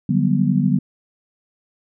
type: chord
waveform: sine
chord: G major seventh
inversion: second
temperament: just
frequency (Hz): 147 / 183.75 / 196 / 245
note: D3 / F#3 / G3 / B3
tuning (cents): +2 / -12 / 0 / -14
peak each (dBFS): -20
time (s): 0.09-0.79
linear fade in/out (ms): 5
effects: none